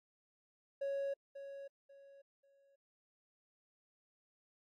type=tone with echo; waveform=triangle; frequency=554.4 Hz; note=C#5; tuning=in tune; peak=-33 dBFS; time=0.81-1.14 s; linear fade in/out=10 ms; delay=540 ms; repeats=3; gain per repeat=-11 dB; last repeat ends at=2.76 s; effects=tanh soft clip ceiling -29 dBFS + AAC 64 kbps